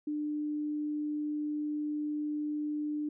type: tone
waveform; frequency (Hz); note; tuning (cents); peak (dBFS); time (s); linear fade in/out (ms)
sine; 298.9; D4; +31; -31; 0.07-3.09; 5
effects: none